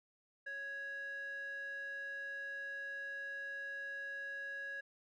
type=tone with band-pass filter; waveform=square; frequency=554.4 Hz; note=C#5; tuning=in tune; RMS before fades=-44 dBFS; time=0.46-4.81 s; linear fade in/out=10 ms; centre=1600 Hz; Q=5.6; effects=none